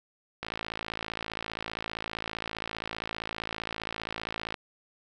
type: click train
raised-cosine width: 0.3 ms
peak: -17 dBFS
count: 228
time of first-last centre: 0.43-4.542 s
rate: 55.2 Hz
effects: none